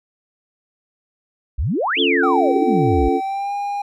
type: exponential two-way sweep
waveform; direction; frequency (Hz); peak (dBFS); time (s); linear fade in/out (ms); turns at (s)
sine; up then down; 51.7 to 3520 to 51.7; -17; 1.58-3.09; 10; 2
type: chord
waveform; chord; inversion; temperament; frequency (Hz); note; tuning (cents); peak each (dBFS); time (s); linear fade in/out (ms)
sine; Db augmented; none; equal; 277.2 / 349.2 / 440; Db4 / F4 / A4; 0 / 0 / 0; -20; 1.96-3.21; 50
type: tone with pitch glide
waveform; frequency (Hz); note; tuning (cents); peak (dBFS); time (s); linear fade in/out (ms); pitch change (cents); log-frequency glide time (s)
triangle; 770 to 810.2; G5 to G#5; -31 to -43; -19; 2.23-3.82; 5; +88; 3.2-3.54
effects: none